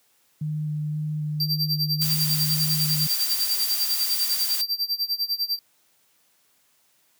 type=tone with vibrato; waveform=sine; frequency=151.8 Hz; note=D#3; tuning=42 cents flat; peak=-24 dBFS; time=0.41-3.07 s; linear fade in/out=5 ms; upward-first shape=square; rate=1.9 Hz; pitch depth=9 cents each way
type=tone with tremolo; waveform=square; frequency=4699 Hz; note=D8; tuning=in tune; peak=-21 dBFS; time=1.4-5.59 s; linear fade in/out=2 ms; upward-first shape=sine; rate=10 Hz; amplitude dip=90%
type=noise; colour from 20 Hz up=blue; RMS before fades=-27 dBFS; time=2.01-4.62 s; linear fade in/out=10 ms
effects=white hiss -64 dBFS RMS until 7.19 s + high-pass 100 Hz 12 dB/octave